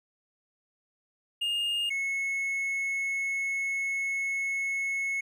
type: tone pair in turn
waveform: triangle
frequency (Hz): 2832 / 2190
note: F7 / C#7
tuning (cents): +23 / -22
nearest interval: major third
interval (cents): 445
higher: first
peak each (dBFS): -25 / -26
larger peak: first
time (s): 1.41-1.9 / 1.9-5.21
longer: second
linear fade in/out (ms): 10
effects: none